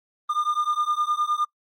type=beating tone pair; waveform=triangle; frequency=1204 / 1213.7 Hz; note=D6 / D#6; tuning=+43 / -43 cents; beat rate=9.7 Hz; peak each=-23 dBFS; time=0.29-1.45 s; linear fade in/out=10 ms; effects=noise-tail reverb RT60 0.1 s tail -24 dB re dry + Opus 24 kbps